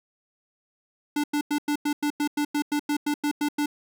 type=tone bursts; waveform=square; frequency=293.7 Hz; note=D4; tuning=in tune; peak=-23 dBFS; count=15; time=1.16-3.66 s; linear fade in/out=5 ms; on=78 ms; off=95 ms; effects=none